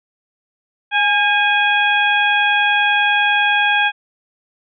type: harmonic tone with a mistuned harmonic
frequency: 830 Hz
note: G#5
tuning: 1 cent flat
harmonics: 1 / 2 / 3 / 4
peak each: -18 / -16 / -18 / -22 dBFS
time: 0.91-3.92 s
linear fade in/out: 50 ms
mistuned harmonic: 2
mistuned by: -42 cents
effects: none